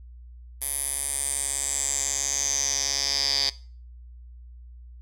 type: tone with band-pass filter sweep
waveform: 10% pulse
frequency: 138.59 Hz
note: C#3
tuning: in tune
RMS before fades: -27 dBFS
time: 0.61-3.5 s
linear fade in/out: 10 ms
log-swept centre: 11000 to 4700 Hz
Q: 7.3
effects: noise-tail reverb RT60 0.4 s tail -19 dB re dry + added 60 Hz sine -42 dBFS peak until 5.01 s